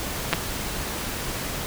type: clicks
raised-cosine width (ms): 0.3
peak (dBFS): -4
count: 2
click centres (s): 0.329 / 0.335
effects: pink hiss -30 dBFS RMS until 1.66 s